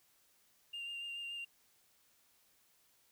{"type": "tone with vibrato", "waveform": "sine", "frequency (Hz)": 2794, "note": "F7", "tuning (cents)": 0, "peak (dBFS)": -39, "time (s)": [0.73, 1.45], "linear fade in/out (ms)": 10, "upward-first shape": "sine", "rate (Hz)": 7, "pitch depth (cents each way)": 17, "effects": ["tanh soft clip ceiling -39 dBFS", "white hiss -71 dBFS RMS until 3.11 s"]}